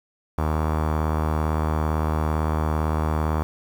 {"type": "tone with low-pass filter", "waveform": "sawtooth", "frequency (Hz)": 77.78, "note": "D#2", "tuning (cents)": 0, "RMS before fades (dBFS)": -23, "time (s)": [0.38, 3.43], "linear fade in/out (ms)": 0, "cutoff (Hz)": 1100, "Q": 2.5, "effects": ["7-bit"]}